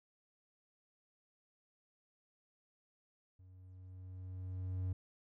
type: tone with level ramp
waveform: triangle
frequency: 92.5 Hz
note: F#2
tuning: in tune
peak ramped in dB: -55 to -32 dBFS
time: 3.39-4.93 s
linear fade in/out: 5 ms
effects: none

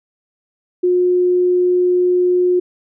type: tone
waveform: sine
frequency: 359.7 Hz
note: F#4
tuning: 49 cents flat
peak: -11 dBFS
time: 0.83-2.6 s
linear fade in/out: 10 ms
effects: none

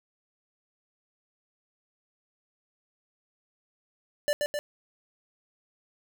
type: tone with echo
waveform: square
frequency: 587.3 Hz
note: D5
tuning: in tune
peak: -23 dBFS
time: 4.28-4.33 s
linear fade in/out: 0 ms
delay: 130 ms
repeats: 2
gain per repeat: -3 dB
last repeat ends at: 4.59 s
effects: none

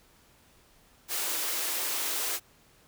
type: high-pass noise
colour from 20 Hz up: white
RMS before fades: -31 dBFS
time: 1.08-2.4 s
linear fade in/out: 50 ms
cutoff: 280 Hz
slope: 96 dB/octave
effects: pink hiss -61 dBFS RMS until 2.87 s

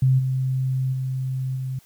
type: tone with level steps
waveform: sine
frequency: 130.81 Hz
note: C3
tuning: in tune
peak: -14 / -20 / -23 / -25 dBFS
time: 0.02-1.79 s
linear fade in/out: 5 ms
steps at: 0.18 / 0.92 / 1.55 s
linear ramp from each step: 20 ms
effects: white hiss -56 dBFS RMS until 1.85 s

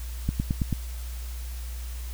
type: click train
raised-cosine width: 5 ms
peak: -12 dBFS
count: 5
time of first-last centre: 0.29-0.727 s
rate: 9.15 Hz
effects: added 60 Hz sine -32 dBFS peak until 2.13 s + white hiss -46 dBFS RMS until 2.13 s

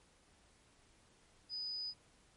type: tone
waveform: sine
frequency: 4978 Hz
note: D#8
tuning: in tune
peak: -39 dBFS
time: 1.49-1.94 s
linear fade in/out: 50 ms
effects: pink hiss -68 dBFS RMS until 2.36 s + MP3 48 kbps

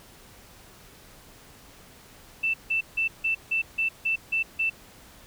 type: tone bursts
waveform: sine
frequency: 2663 Hz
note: E7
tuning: 17 cents sharp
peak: -22 dBFS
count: 9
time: 2.43-4.7 s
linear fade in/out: 10 ms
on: 110 ms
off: 160 ms
effects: pink hiss -51 dBFS RMS until 5.26 s

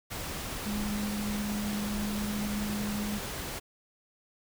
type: tone in noise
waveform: sine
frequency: 207.7 Hz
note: G#3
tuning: in tune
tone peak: -31 dBFS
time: 0.65-3.19 s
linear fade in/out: 20 ms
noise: pink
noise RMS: -37 dBFS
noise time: 0.1-3.6 s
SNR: +3 dB
effects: none

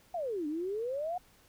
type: exponential two-way sweep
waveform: sine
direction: down then up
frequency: 740 to 289.4 to 740 Hz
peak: -32 dBFS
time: 0.14-1.18 s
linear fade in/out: 5 ms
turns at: 0.47 s
effects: pink hiss -63 dBFS RMS until 1.48 s

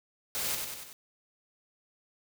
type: noise with echo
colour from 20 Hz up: white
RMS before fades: -33 dBFS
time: 0.35-0.55 s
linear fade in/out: 0 ms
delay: 95 ms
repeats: 4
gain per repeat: -4 dB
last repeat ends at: 0.93 s
effects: none

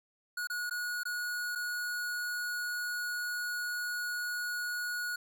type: tone with dropouts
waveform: square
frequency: 1454 Hz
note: F#6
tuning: 31 cents flat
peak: -34 dBFS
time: 0.37-5.16 s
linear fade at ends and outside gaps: 5 ms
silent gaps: 0.472-0.499 / 0.697-0.709 / 1.034-1.053 / 1.552-1.556 s
effects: none

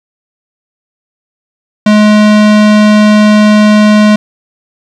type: tone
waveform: square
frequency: 211.3 Hz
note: G#3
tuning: 30 cents sharp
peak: -3 dBFS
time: 1.86-4.16 s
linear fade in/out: 5 ms
effects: low-pass 5000 Hz 12 dB/octave + 7-bit

